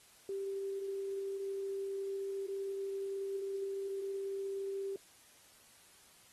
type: tone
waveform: sine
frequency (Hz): 392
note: G4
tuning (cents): 0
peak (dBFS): -36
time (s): 0.29-4.96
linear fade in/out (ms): 2
effects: white hiss -62 dBFS RMS until 6.32 s + AAC 32 kbps